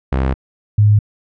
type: tone pair in turn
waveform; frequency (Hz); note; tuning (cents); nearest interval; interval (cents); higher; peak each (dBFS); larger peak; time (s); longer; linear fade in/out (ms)
sawtooth / sine; 66 / 104.77; C2 / G#2; +16 / +16; minor sixth; 800; second; -10 / -7; second; 0.12-0.34 / 0.78-0.99; first; 5
effects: low-pass 2000 Hz 12 dB/octave